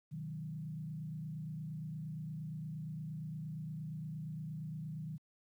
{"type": "tone with frequency modulation", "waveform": "sine", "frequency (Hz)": 155.56, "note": "D#3", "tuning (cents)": 0, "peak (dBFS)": -39, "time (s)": [0.11, 5.18], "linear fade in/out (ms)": 20, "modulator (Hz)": 28.6, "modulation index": 0.84, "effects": ["high-pass 100 Hz 12 dB/octave", "12-bit"]}